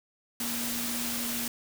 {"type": "tone in noise", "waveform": "sine", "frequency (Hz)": 237.5, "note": "A#3", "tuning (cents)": 33, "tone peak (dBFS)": -36, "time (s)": [0.4, 1.48], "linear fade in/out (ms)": 2, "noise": "white", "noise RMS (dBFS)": -33, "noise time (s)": [0.4, 1.48], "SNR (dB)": -6, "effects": []}